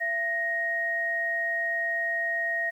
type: tone pair together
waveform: sine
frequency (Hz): 673 / 1870.8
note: E5 / A#6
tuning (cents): +36 / +6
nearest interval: octave + tritone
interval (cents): 1770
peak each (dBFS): -33 / -26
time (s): 0-2.71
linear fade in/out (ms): 20
effects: 10-bit